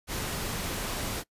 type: noise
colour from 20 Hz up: pink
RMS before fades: -33 dBFS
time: 0.07-1.24 s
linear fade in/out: 50 ms
effects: noise-tail reverb RT60 0.1 s tail -22 dB re dry + resampled to 32000 Hz